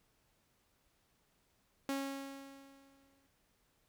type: tone with exponential decay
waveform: sawtooth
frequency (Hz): 274.1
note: C#4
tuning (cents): -19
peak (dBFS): -30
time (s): 1.89-3.27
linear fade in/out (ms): 1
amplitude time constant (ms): 300
effects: pink hiss -75 dBFS RMS until 3.88 s